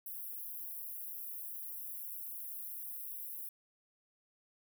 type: high-pass noise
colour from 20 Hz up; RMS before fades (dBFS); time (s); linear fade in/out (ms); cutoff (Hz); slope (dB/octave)
white; -44; 0.06-3.49; 2; 11000; 48
effects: none